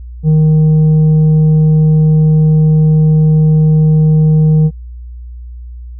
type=tone with tanh clipping; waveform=sine; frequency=155.5 Hz; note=D#3; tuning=1 cent flat; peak=-6 dBFS; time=0.23-4.71 s; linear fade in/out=50 ms; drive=4 dB; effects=added 60 Hz sine -25 dBFS peak until 5.99 s